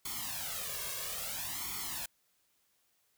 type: noise with flanger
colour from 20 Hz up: white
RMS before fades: -39 dBFS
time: 0.05-2.06 s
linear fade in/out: 5 ms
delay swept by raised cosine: 0.9 to 1.85 ms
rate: 0.6 Hz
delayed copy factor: +1
effects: white hiss -74 dBFS RMS until 3.17 s